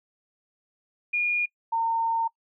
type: tone pair in turn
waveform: sine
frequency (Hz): 2431 / 912.2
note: D#7 / A#5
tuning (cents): -41 / -38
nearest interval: octave + perfect fourth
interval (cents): 1697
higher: first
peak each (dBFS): -22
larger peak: neither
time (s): 1.13-1.46 / 1.72-2.28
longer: second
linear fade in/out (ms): 10
effects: noise-tail reverb RT60 0.1 s tail -24 dB re dry